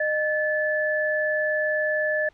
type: tone pair together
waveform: sine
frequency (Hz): 613.1 / 1736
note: D#5 / A6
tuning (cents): -26 / -24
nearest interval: octave + tritone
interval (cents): 1802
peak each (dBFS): -24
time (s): 0-2.29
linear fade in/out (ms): 5
effects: pink hiss -60 dBFS RMS until 2.33 s + low-pass 4000 Hz 12 dB/octave